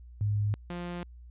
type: tone pair in turn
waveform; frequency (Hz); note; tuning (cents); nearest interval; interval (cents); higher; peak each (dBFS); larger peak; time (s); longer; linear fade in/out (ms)
sine / sawtooth; 103.9 / 175.12; G#2 / F3; +1 / +5; major sixth; 904; second; -25 / -31; first; 0.21-0.54 / 0.7-1.03; neither; 0
effects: added 60 Hz sine -46 dBFS peak until 1.3 s + resampled to 8000 Hz